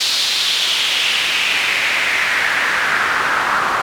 pink noise with band-pass filter sweep, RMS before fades -17 dBFS, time 0-3.82 s, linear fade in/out 10 ms, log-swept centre 4200 to 1200 Hz, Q 2.8, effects none

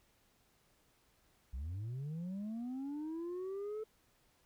sine linear sweep, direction up, 58.2 to 440 Hz, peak -36 dBFS, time 1.53-3.84 s, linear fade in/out 10 ms, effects tanh soft clip ceiling -38 dBFS + pink hiss -72 dBFS RMS until 4.45 s

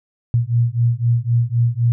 sine beating tone pair, 116.54 / 120.44 Hz, A#2 / B2, 0 / -43 cents, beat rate 3.9 Hz, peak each -17 dBFS, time 0.34-1.92 s, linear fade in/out 0 ms, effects none

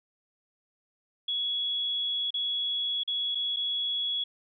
sine tone with dropouts, 3361 Hz, G#7, 20 cents sharp, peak -27 dBFS, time 1.28-4.24 s, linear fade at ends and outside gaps 5 ms, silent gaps 2.306-2.341 / 3.035-3.076 / 3.349-3.353 / 3.563-3.568 s, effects none

